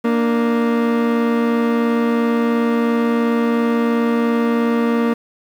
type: tone pair together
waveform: 30% pulse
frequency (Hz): 233.1 / 296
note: A#3 / D4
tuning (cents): 0 / +14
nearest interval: major third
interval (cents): 414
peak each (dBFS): -12 / -22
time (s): 0.04-5.14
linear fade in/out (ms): 10
effects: low-pass 2000 Hz 12 dB/octave + 7-bit